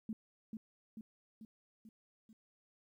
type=tone with echo; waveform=sine; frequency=220 Hz; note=A3; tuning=in tune; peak=-37 dBFS; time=0.09-0.13 s; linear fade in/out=2 ms; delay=440 ms; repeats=5; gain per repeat=-4 dB; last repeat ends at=2.33 s; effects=13-bit